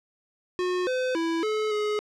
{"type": "tone with pitch steps", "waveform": "square", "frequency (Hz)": [362.4, 510, 330.4, 430.4, 421.4], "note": ["F#4", "C5", "E4", "A4", "G#4"], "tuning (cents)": [-36, -44, 4, -38, 25], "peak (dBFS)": -25, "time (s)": [0.59, 1.99], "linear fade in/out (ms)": 0, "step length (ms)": 280, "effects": ["low-pass 5000 Hz 12 dB/octave"]}